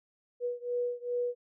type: beating tone pair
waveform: sine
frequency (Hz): 485.9 / 488.4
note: B4 / B4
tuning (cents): -28 / -19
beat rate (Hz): 2.5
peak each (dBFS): -33 / -34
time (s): 0.4-1.35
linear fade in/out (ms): 50
effects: none